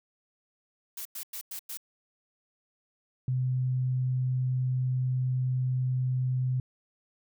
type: noise bursts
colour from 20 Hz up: blue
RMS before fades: -38 dBFS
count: 5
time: 0.97-1.773 s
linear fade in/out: 5 ms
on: 83 ms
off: 97 ms
type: tone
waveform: sine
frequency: 127.9 Hz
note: C3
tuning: 39 cents flat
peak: -25 dBFS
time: 3.28-6.6 s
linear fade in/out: 2 ms
effects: none